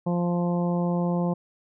harmonic tone, 174.61 Hz, F3, in tune, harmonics 1 / 2 / 3 / 4 / 5 / 6, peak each -23 / -32 / -31 / -36 / -36 / -40 dBFS, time 0.06-1.34 s, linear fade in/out 10 ms, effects none

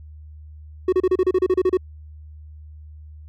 triangle tone bursts, 370 Hz, F#4, in tune, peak -12 dBFS, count 12, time 0.88-1.772 s, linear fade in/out 5 ms, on 45 ms, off 32 ms, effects added 76 Hz sine -38 dBFS peak until 3.28 s

